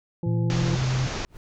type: harmonic tone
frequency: 170 Hz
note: F3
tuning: 46 cents flat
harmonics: 1 / 2 / 3 / 5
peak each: -26 / -32 / -38 / -45 dBFS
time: 0.23-0.76 s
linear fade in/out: 2 ms
type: tone with pitch glide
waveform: sine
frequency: 116.54 to 129.31 Hz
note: A#2 to C3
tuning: 0 to -20 cents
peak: -22 dBFS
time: 0.26-1.07 s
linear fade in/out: 5 ms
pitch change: +180 cents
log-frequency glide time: 0.41-0.63 s
type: low-pass noise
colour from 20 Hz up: pink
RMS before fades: -31 dBFS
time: 0.5-1.25 s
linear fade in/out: 0 ms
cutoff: 7000 Hz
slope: 96 dB/octave
type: noise with exponential growth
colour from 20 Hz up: brown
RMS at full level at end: -38 dBFS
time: 1.23-1.37 s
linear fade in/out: 1 ms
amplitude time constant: 30 ms
effects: none